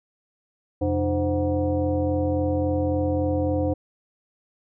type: tone with frequency modulation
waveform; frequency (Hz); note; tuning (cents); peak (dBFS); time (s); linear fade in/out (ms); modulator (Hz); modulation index
sine; 302.2; D4; +50; -20; 0.81-3.74; 10; 216; 1.4
effects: none